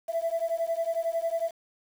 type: beating tone pair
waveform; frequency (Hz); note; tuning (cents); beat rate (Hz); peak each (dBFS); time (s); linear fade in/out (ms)
sine; 659.3 / 670.3; E5 / E5; 0 / +29; 11; -28; 0.08-1.51; 20
effects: tanh soft clip ceiling -21 dBFS + 8-bit